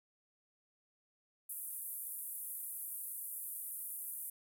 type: band-pass noise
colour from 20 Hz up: pink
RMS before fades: -44 dBFS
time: 1.49-4.3 s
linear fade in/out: 5 ms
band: 9800 to 15000 Hz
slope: 48 dB/octave
effects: none